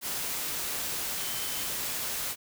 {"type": "tone in noise", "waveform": "sine", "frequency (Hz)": 3077, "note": "G7", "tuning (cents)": -33, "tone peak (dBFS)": -43, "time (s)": [1.17, 1.7], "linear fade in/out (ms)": 50, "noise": "white", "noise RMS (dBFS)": -33, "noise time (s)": [0.01, 2.36], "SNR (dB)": -13, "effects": []}